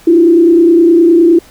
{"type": "tone with frequency modulation", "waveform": "sine", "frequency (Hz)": 337.7, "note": "E4", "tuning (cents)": 42, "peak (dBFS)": -3, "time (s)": [0.07, 1.39], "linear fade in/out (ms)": 5, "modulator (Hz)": 29.7, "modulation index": 0.67, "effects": ["pink hiss -41 dBFS RMS until 1.5 s"]}